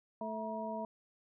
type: harmonic tone with a mistuned harmonic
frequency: 219.2 Hz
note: A3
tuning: 6 cents flat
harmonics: 1 / 2 / 3 / 4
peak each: -42 / -47 / -40 / -42 dBFS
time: 0.21-0.85 s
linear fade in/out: 2 ms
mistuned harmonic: 4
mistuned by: +140 cents
effects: none